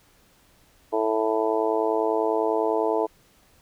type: harmonic tone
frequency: 110 Hz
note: A2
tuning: in tune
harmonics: 3 / 4 / 5 / 6 / 7 / 8 / 9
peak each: -29 / -24 / -33 / -27 / -35 / -29 / -33 dBFS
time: 0.92-3.07 s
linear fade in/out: 20 ms
effects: pink hiss -59 dBFS RMS until 3.61 s